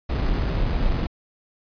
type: noise with sample-and-hold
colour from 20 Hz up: brown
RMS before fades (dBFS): -22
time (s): 0.09-1.07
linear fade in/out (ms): 10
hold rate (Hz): 3150
effects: resampled to 11025 Hz